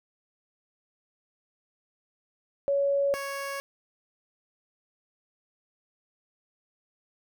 sine / 15% pulse tone pair in turn, 560 / 554.5 Hz, C#5 / C#5, +18 / 0 cents, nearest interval unison, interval 18 cents, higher first, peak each -22 / -26 dBFS, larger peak first, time 2.68-3.14 / 3.14-3.6 s, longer neither, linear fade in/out 0 ms, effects none

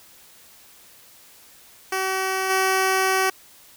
10% pulse tone with level steps, 380 Hz, F#4, 46 cents sharp, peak -14 / -10 dBFS, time 1.92-3.3 s, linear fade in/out 5 ms, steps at 2.49 s, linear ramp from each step 20 ms, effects white hiss -50 dBFS RMS until 3.76 s

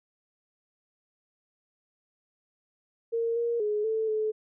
sine tone with pitch steps, 461.1 / 469.4 / 420.3 / 441.7 / 432.1 Hz, A#4 / A#4 / G#4 / A4 / A4, -19 / +12 / +21 / +7 / -31 cents, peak -25 dBFS, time 3.12-4.32 s, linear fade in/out 20 ms, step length 240 ms, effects none

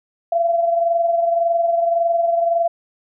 sine tone pair together, 676.7 / 698.5 Hz, E5 / F5, +45 / 0 cents, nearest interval minor second, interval 55 cents, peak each -15 / -24 dBFS, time 0.32-2.68 s, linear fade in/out 5 ms, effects none

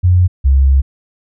sine tone pair in turn, 90.2 / 67.57 Hz, F#2 / C#2, -44 / -44 cents, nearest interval perfect fourth, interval 500 cents, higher first, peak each -6 dBFS, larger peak neither, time 0.03-0.28 / 0.44-0.82 s, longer second, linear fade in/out 20 ms, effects none

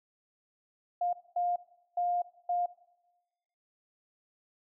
sine tone bursts at uneven times, 706 Hz, F5, 19 cents sharp, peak -27 dBFS, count 4, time 1.01-1.13 / 1.36-1.56 / 1.97-2.22 / 2.49-2.66 s, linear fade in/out 5 ms, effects noise-tail reverb RT60 1.0 s tail -18 dB re dry

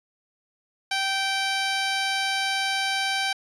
10% pulse tone, 778 Hz, G5, 13 cents flat, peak -15 dBFS, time 0.91-3.33 s, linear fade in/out 5 ms, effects resampled to 22050 Hz

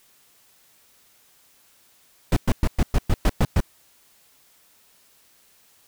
brown noise bursts, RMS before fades -17 dBFS, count 9, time 2.32-3.605 s, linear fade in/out 2 ms, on 45 ms, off 110 ms, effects white hiss -58 dBFS RMS until 5.87 s

